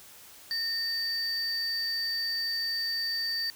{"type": "tone pair together", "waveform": "triangle", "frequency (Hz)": [1827, 4604], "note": ["A#6", "D8"], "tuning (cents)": [-35, -35], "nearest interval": "octave + major third", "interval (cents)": 1600, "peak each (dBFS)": [-34, -28], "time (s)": [0.51, 3.5], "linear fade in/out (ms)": 0, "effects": ["white hiss -51 dBFS RMS until 3.55 s"]}